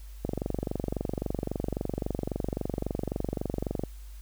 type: click train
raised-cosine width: 2 ms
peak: -16 dBFS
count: 86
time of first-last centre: 0.25-3.836 s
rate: 23.7 Hz
effects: added 50 Hz sine -41 dBFS peak until 4.21 s + white hiss -58 dBFS RMS until 4.21 s